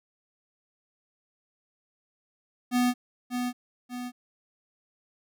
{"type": "tone with echo", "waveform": "square", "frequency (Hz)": 246.9, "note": "B3", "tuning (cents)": 0, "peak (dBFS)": -22, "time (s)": [2.71, 2.94], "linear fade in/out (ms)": 50, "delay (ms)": 590, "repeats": 2, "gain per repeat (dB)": -6, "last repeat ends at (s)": 4.12, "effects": []}